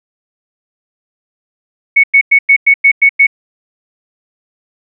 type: tone bursts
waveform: sine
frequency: 2217 Hz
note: C#7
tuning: in tune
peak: -3 dBFS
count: 8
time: 1.96-3.269 s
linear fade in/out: 10 ms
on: 77 ms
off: 99 ms
effects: none

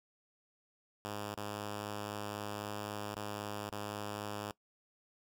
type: tone with dropouts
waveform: 5% pulse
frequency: 103.83 Hz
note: G#2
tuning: in tune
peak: -28 dBFS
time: 1.05-4.51 s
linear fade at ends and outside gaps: 0 ms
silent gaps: 1.345-1.375 / 3.146-3.162 / 3.697-3.721 s
effects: noise-tail reverb RT60 0.1 s tail -20 dB re dry

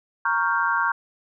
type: chord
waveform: sine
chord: G half-diminished seventh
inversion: first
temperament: equal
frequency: 932.3 / 1108.7 / 1396.9 / 1568 Hz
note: Bb5 / Db6 / F6 / G6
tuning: 0 / 0 / 0 / 0 cents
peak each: -25 dBFS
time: 0.25-0.92 s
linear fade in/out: 5 ms
effects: none

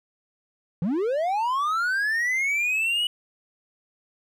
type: linear sweep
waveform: triangle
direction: up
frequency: 151.7 to 2960 Hz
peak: -20 dBFS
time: 0.82-3.07 s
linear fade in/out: 2 ms
effects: none

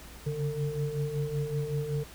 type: tone cluster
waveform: sine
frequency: 140.4 / 145.7 / 451 Hz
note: C#3 / D3 / A4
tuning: +22 / -13 / +43 cents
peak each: -34 / -32 / -34 dBFS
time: 0.26-2.04 s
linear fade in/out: 10 ms
effects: added 60 Hz sine -49 dBFS peak until 2.14 s + pink hiss -49 dBFS RMS until 2.14 s

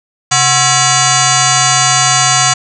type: tone with frequency modulation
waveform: sine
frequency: 2877 Hz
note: F#7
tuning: 49 cents flat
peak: -7 dBFS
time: 0.31-2.54 s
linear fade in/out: 10 ms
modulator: 602 Hz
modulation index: 7.7
effects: none

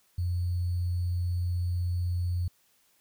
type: tone with sample-and-hold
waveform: sine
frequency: 88.4 Hz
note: F2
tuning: 22 cents sharp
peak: -26 dBFS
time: 0.18-2.48 s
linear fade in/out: 5 ms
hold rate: 4410 Hz
effects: white hiss -67 dBFS RMS until 3 s

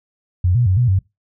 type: tone with pitch steps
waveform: sine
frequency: 89.6 / 121.6 / 93.2 / 123 / 95.2 Hz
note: F2 / B2 / F#2 / B2 / F#2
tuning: +45 / -26 / +13 / -7 / +50 cents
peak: -12 dBFS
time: 0.44-0.99 s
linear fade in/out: 5 ms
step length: 110 ms
effects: noise-tail reverb RT60 0.2 s tail -21 dB re dry

